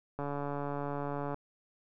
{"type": "click train", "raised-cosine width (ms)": 1, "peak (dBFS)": -23, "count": 166, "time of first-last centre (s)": [0.19, 1.344], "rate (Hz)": 143, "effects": []}